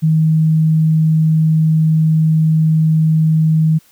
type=tone; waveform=sine; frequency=158.2 Hz; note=D#3; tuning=29 cents sharp; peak=-9 dBFS; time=0.02-3.79 s; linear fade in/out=20 ms; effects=white hiss -51 dBFS RMS until 3.91 s